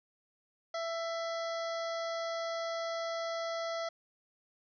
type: harmonic tone with a mistuned harmonic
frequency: 665 Hz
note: E5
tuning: 15 cents sharp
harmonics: 1 / 2 / 3 / 5 / 6 / 7 / 8 / 9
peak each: -35 / -41 / -45 / -49 / -51 / -52 / -53 / -54 dBFS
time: 0.74-3.89 s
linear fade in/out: 5 ms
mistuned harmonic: 6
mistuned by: +67 cents
effects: none